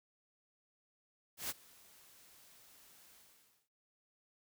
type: noise with ADSR envelope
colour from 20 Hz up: white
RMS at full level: -38 dBFS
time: 1.37-3.69 s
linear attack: 130 ms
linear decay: 27 ms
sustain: -24 dB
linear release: 560 ms
effects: none